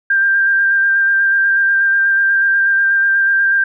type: tone with vibrato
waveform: sine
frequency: 1587 Hz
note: G6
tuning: 21 cents sharp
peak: -10 dBFS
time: 0.1-3.64 s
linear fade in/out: 5 ms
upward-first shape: square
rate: 8.2 Hz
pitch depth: 13 cents each way
effects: none